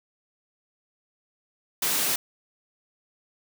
white high-pass noise, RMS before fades -25 dBFS, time 1.82-2.16 s, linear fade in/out 5 ms, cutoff 140 Hz, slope 12 dB/octave, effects none

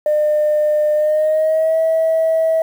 sine tone with pitch glide, 603 to 646.3 Hz, D5 to E5, +46 to -34 cents, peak -11 dBFS, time 0.06-2.62 s, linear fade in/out 2 ms, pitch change +120 cents, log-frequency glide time 0.94-1.78 s, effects tanh soft clip ceiling -9 dBFS + 7-bit

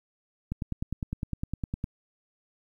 click train, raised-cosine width 5 ms, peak -18 dBFS, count 14, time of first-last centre 0.52-1.841 s, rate 9.84 Hz, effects 10-bit

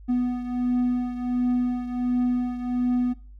triangle beating tone pair, 246.9 / 248.3 Hz, B3 / B3, 0 / +9 cents, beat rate 1.4 Hz, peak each -21 / -27 dBFS, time 0.08-3.14 s, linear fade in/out 20 ms, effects noise-tail reverb RT60 0.4 s tail -21 dB re dry + added 50 Hz sine -42 dBFS peak until 3.39 s

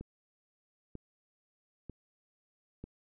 click train, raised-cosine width 3 ms, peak -30 dBFS, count 4, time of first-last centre 0.01-2.84 s, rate 1.06 Hz, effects none

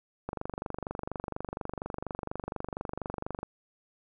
click train, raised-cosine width 1 ms, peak -20 dBFS, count 77, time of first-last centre 0.29-3.43 s, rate 24.2 Hz, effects none

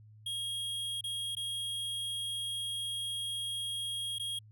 square tone with dropouts, 3268 Hz, G#7, 29 cents flat, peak -35 dBFS, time 0.26-4.39 s, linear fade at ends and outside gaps 5 ms, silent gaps 1.01-1.039 / 1.352-1.367 / 4.185-4.196 s, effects added 107 Hz sine -53 dBFS peak until 4.51 s

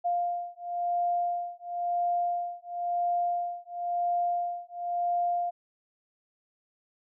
sine beating tone pair, 700 / 700.97 Hz, F5 / F5, +4 / +6 cents, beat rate 0.97 Hz, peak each -30 dBFS, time 0.04-5.51 s, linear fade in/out 20 ms, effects none

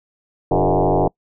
sine tone with frequency modulation, 164.81 Hz, E3, in tune, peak -13 dBFS, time 0.51-1.08 s, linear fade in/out 5 ms, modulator 92.5 Hz, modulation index 7.4, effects noise-tail reverb RT60 0.1 s tail -26 dB re dry

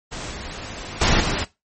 pink noise with level steps, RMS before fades -31 / -33 / -17 / -23 dBFS, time 0.11-1.45 s, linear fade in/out 20 ms, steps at 0.31 / 1.01 / 1.2 s, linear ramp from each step 5 ms, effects noise-tail reverb RT60 0.2 s tail -17 dB re dry + MP3 32 kbps

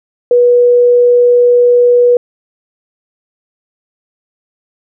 sine tone, 486.4 Hz, B4, 26 cents flat, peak -4 dBFS, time 0.31-2.17 s, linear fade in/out 2 ms, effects none

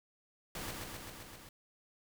pink noise with echo, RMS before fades -42 dBFS, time 0.55-0.71 s, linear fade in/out 2 ms, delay 130 ms, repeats 6, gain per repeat -2 dB, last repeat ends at 1.49 s, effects none

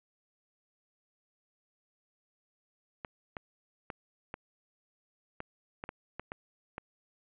clicks, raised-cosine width 0.5 ms, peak -23 dBFS, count 10, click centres 3.048 / 3.368 / 3.902 / 4.341 / 5.404 / 5.839 / 5.891 / 6.196 / 6.319 / 6.781 s, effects resampled to 8000 Hz + 9-bit

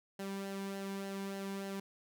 sawtooth tone with flanger, 196 Hz, G3, in tune, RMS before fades -41 dBFS, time 0.19-1.8 s, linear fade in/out 5 ms, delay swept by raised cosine 0.83 to 1.6 ms, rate 3.4 Hz, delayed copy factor -0.5, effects none

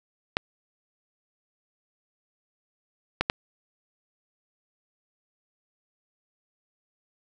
clicks, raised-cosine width 0.3 ms, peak -6 dBFS, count 3, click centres 0.369 / 3.21 / 3.299 s, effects none

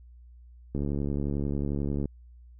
click train, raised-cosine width 3 ms, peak -18 dBFS, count 94, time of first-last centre 0.75-2.056 s, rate 71.2 Hz, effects added 60 Hz sine -48 dBFS peak until 2.59 s

